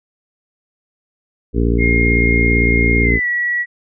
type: harmonic tone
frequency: 57.8 Hz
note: A#1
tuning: 14 cents flat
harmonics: 1 / 2 / 3 / 4 / 5 / 6 / 7 / 8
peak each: -15 / -20 / -25 / -21 / -21 / -28 / -22 / -27 dBFS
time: 1.53-3.2 s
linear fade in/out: 50 ms
type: tone with pitch glide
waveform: sine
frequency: 2132 to 1932.6 Hz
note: C7 to B6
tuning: +32 to -38 cents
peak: -15 dBFS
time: 1.78-3.66 s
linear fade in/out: 50 ms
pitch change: -170 cents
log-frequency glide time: 3.02-3.27 s
effects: none